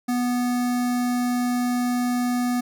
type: tone with notch filter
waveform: square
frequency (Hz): 245.6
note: B3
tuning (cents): -9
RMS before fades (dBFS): -23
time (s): 0.08-2.61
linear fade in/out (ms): 10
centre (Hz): 3000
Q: 1.6
effects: none